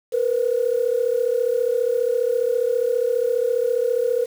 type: tone pair together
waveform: sine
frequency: 466.2 / 501 Hz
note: A#4 / B4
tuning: 0 / +25 cents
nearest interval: minor second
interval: 125 cents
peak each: -20 dBFS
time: 0.12-4.26 s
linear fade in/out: 20 ms
effects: tanh soft clip ceiling -10 dBFS + 7-bit